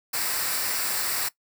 white noise with comb filter, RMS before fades -27 dBFS, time 0.13-1.29 s, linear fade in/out 10 ms, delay 0.31 ms, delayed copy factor -0.55, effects noise-tail reverb RT60 0.1 s tail -19 dB re dry

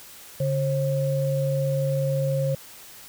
sine tone pair together, 142.1 / 536.5 Hz, C#3 / C5, +43 / +43 cents, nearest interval octave + major seventh, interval 2300 cents, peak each -23 / -25 dBFS, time 0.4-2.55 s, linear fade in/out 5 ms, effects white hiss -45 dBFS RMS until 3.08 s

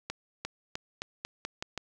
accelerating click train, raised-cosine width 0.2 ms, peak -17 dBFS, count 8, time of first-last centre 0.1-1.777 s, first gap 350 ms, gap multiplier 0.87, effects none

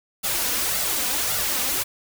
white noise with flanger, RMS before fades -24 dBFS, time 0.23-1.84 s, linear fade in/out 20 ms, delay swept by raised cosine 1.4 to 4.1 ms, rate 1.8 Hz, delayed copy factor +0.65, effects none

